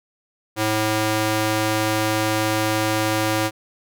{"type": "tone with high-pass filter", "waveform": "square", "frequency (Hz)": 108.4, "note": "A2", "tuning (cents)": -25, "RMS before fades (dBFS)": -21, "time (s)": [0.56, 3.51], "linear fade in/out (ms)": 50, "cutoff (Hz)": 260, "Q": 0.54, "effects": []}